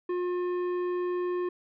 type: tone with tanh clipping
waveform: sine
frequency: 357.2 Hz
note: F4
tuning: 39 cents sharp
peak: -29 dBFS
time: 0.09-1.49 s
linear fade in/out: 5 ms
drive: 11 dB
effects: none